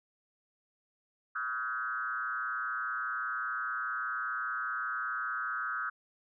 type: tone with frequency modulation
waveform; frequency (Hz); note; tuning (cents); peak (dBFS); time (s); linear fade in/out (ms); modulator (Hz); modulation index
sine; 1396.9; F6; 0; -32; 1.35-5.9; 10; 125; 1.5
effects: none